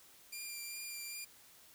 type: tone with vibrato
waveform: 10% pulse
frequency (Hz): 2388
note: D7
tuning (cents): +28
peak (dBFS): -34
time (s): 0.32-1.25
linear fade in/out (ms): 10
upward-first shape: sine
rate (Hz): 2.5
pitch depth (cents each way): 13
effects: white hiss -61 dBFS RMS until 1.74 s